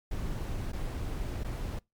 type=noise with dropouts; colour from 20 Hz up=brown; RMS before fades=-34 dBFS; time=0.11-1.79 s; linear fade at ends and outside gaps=5 ms; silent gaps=0.719-0.73 / 1.436-1.445 s; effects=noise-tail reverb RT60 0.2 s tail -24 dB re dry + MP3 96 kbps